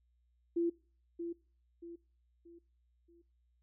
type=tone with echo; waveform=sine; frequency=340 Hz; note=F4; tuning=46 cents flat; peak=-29 dBFS; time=0.56-0.7 s; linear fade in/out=10 ms; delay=630 ms; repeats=4; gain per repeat=-8 dB; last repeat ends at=3.22 s; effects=noise-tail reverb RT60 0.4 s tail -23 dB re dry + added 60 Hz sine -70 dBFS peak until 3.62 s